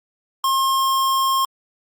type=tone; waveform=square; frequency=1070 Hz; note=C6; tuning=38 cents sharp; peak=-17 dBFS; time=0.44-1.45 s; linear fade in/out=2 ms; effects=Opus 48 kbps